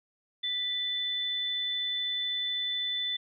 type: tone pair together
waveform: sine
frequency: 1972 / 3508 Hz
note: B6 / A7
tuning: -3 / -6 cents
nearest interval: minor seventh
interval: 997 cents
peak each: -39 / -29 dBFS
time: 0.43-3.17 s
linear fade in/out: 10 ms
effects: none